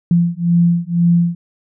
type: beating tone pair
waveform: sine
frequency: 170.7 / 172.7 Hz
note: F3 / F3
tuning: -39 / -19 cents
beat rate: 2 Hz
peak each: -14 dBFS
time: 0.11-1.35 s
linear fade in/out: 2 ms
effects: none